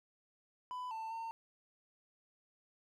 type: tone with pitch steps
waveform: triangle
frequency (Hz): 999 / 891 / 908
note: B5 / A5 / A#5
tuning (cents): +20 / +22 / -46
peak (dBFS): -38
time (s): 0.71-1.31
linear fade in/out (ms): 0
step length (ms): 200
effects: none